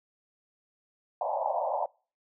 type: band-pass noise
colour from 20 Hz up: pink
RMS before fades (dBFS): -30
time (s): 1.21-1.86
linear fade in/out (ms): 5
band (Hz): 550 to 970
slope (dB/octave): 96
effects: noise-tail reverb RT60 0.4 s tail -26 dB re dry